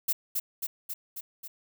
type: noise with echo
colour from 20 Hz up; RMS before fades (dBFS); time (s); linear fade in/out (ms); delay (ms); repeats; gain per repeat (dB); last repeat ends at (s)
violet; -26; 0.08-0.13; 10; 270; 5; -3; 1.48
effects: none